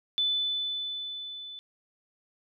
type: tone with level ramp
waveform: sine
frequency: 3500 Hz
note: A7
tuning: 10 cents flat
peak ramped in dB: -23 to -40 dBFS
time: 0.18-1.59 s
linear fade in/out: 0 ms
effects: none